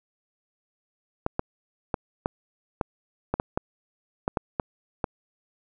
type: clicks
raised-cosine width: 1 ms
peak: -10 dBFS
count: 12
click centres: 1.264 / 1.394 / 1.942 / 2.259 / 2.812 / 3.34 / 3.399 / 3.575 / 4.279 / 4.372 / 4.598 / 5.042 s
effects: none